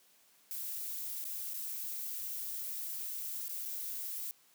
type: noise with dropouts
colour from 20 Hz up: violet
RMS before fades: -40 dBFS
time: 0.51-4.31 s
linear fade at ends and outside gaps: 0 ms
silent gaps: 1.242-1.252 / 1.535-1.541 / 3.482-3.494 / 3.653-3.657 s
effects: white hiss -66 dBFS RMS until 4.54 s + high-pass 150 Hz 12 dB/octave